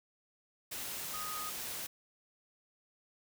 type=tone in noise; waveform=sine; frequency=1244.5 Hz; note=D#6; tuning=in tune; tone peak=-41 dBFS; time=1.13-1.5 s; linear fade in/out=10 ms; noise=white; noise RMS=-41 dBFS; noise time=0.71-1.87 s; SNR=-3 dB; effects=none